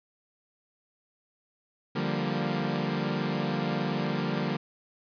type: chord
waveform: sawtooth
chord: G minor seventh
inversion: second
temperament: equal with one note detuned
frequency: 147.77 / 174.61 / 196 / 233.1 Hz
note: D3 / F3 / G3 / Bb3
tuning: +11 / 0 / 0 / 0 cents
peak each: -29 dBFS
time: 1.95-4.57 s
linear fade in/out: 10 ms
effects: resampled to 11025 Hz